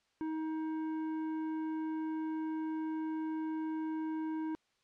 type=tone with tanh clipping; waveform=triangle; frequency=315.7 Hz; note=D#4; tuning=25 cents sharp; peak=-36 dBFS; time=0.21-4.55 s; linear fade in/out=0 ms; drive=14 dB; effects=white hiss -75 dBFS RMS until 4.83 s + low-pass 5000 Hz 12 dB/octave